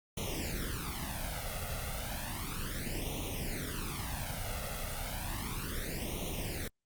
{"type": "noise with flanger", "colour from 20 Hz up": "pink", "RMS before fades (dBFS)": -37, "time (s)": [0.17, 6.68], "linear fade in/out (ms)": 5, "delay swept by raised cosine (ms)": [0.31, 1.51], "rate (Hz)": 0.33, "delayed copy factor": 0.95, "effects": ["Opus 48 kbps"]}